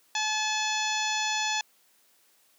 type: harmonic tone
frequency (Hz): 860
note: A5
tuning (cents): -40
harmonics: 1 / 2 / 3 / 4 / 5 / 6 / 7 / 8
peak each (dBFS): -31 / -34 / -33 / -33 / -37 / -39 / -36 / -38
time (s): 0.15-1.61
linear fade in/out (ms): 2
effects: white hiss -64 dBFS RMS until 2.58 s + high-pass 200 Hz 12 dB/octave